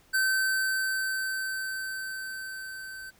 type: tone with level ramp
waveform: square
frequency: 1541 Hz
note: G6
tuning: 30 cents flat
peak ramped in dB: -23 to -40 dBFS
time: 0.13-3.11 s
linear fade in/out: 20 ms
effects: pink hiss -61 dBFS RMS until 3.19 s